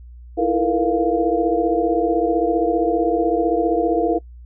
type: tone cluster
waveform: sine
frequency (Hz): 323.2 / 338.7 / 445.1 / 479.7 / 696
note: E4 / E4 / A4 / A#4 / F5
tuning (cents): -34 / +47 / +20 / +50 / -6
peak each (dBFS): -22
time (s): 0.37-4.19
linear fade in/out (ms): 20
effects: noise-tail reverb RT60 0.1 s tail -22 dB re dry + added 60 Hz sine -37 dBFS peak until 4.45 s